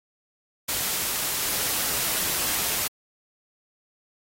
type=noise; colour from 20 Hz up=white; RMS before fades=-26 dBFS; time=0.68-2.88 s; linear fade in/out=10 ms; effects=AAC 48 kbps